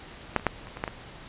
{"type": "clicks", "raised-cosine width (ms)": 0.5, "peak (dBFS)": [-6, -28, -6, -27, -23, -12, -16], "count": 7, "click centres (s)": [0.363, 0.397, 0.467, 0.671, 0.771, 0.839, 0.878], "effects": ["pink hiss -45 dBFS RMS until 1.28 s", "resampled to 8000 Hz"]}